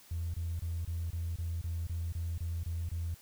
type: tone bursts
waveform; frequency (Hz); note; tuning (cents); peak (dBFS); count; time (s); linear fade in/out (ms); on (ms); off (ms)
triangle; 83.8; E2; +29; -29; 12; 0.11-3.145; 5; 230; 25
effects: tanh soft clip ceiling -30 dBFS + white hiss -58 dBFS RMS until 3.21 s